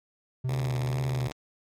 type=tone with vibrato; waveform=triangle; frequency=127.8 Hz; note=C3; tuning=40 cents flat; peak=-24 dBFS; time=0.44-1.28 s; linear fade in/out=10 ms; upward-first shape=sine; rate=2.1 Hz; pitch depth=35 cents each way
type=tone; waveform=5% pulse; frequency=73.42 Hz; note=D2; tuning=in tune; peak=-24 dBFS; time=0.48-1.32 s; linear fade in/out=10 ms
type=click train; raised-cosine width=0.2 ms; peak=-21 dBFS; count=15; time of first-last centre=0.54-1.318 s; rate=18 Hz
effects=MP3 96 kbps